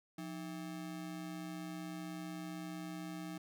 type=ring-modulated tone; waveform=square; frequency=243.1 Hz; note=B3; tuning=27 cents flat; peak=-40 dBFS; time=0.18-3.38 s; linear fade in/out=5 ms; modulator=67.9 Hz; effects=none